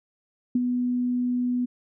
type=tone with ADSR envelope; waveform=sine; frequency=246.9 Hz; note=B3; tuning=in tune; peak=-17 dBFS; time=0.55-1.66 s; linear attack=5 ms; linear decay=32 ms; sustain=-5 dB; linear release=16 ms; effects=none